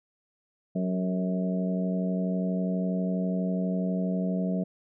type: harmonic tone with a mistuned harmonic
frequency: 92.2 Hz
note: F#2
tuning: 6 cents flat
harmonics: 2 / 3 / 4 / 5 / 6 / 7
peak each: -26 / -36 / -42 / -38 / -41 / -36 dBFS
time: 0.75-4.64 s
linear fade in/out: 10 ms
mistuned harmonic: 4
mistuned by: +55 cents
effects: none